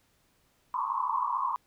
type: band-pass noise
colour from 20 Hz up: white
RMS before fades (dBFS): -30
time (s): 0.74-1.56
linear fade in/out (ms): 0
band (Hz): 940 to 1100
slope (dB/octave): 96
effects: pink hiss -69 dBFS RMS until 1.66 s